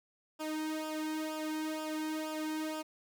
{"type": "tone with flanger", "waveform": "sawtooth", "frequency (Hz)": 311.1, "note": "D#4", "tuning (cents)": 0, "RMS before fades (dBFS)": -37, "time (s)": [0.39, 2.83], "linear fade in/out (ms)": 20, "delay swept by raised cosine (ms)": [0.48, 1.78], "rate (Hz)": 2.1, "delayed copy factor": -0.8, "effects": []}